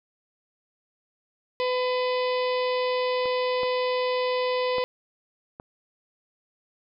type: harmonic tone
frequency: 503 Hz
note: B4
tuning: 32 cents sharp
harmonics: 1 / 2 / 4 / 5 / 6 / 7 / 8 / 9 / 10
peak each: -24 / -30 / -36 / -38 / -40 / -41 / -42 / -43 / -44 dBFS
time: 1.6-4.84 s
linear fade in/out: 0 ms
type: clicks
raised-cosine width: 1 ms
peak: -25 / -22 / -21 / -25 dBFS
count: 4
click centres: 3.257 / 3.633 / 4.783 / 5.599 s
effects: none